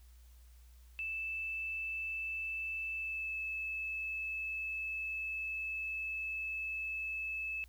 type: tone with pitch glide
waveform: sine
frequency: 2637 to 2610 Hz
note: E7 to E7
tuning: 0 to -18 cents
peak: -36 dBFS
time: 0.99-7.64 s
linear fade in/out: 0 ms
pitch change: -18 cents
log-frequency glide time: 2.94-3.37 s
effects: added 60 Hz sine -55 dBFS peak until 7.68 s + white hiss -69 dBFS RMS until 7.68 s